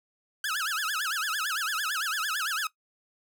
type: tone with vibrato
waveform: sawtooth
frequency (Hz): 1480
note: F#6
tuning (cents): 0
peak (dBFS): -24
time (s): 0.44-2.67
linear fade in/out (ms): 2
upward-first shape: sine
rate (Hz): 8.9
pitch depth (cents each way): 280
effects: noise-tail reverb RT60 0.1 s tail -18 dB re dry